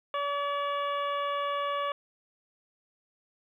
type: harmonic tone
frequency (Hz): 571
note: D5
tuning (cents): -49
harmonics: 1 / 2 / 3 / 4 / 5 / 6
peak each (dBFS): -33 / -30 / -42 / -44 / -43 / -45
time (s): 0.14-1.92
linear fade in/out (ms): 2
effects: 11-bit